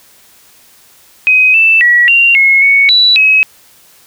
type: tone with pitch steps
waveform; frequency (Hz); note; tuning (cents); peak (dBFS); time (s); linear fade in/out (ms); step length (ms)
sine; 2518 / 2650 / 1928 / 2765 / 2171 / 2221 / 3945 / 2556; D#7 / E7 / B6 / F7 / C#7 / C#7 / B7 / D#7; +20 / +9 / -42 / -18 / -37 / +3 / -3 / +46; -4; 1.27-3.43; 0; 270
effects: white hiss -44 dBFS RMS until 4.06 s